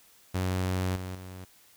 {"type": "tone with level steps", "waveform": "sawtooth", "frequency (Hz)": 92.5, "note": "F#2", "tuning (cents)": 0, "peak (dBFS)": [-23, -31, -37], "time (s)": [0.34, 1.45], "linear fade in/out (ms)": 10, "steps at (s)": [0.96, 1.15], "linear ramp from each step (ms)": 2, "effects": ["white hiss -59 dBFS RMS until 1.76 s"]}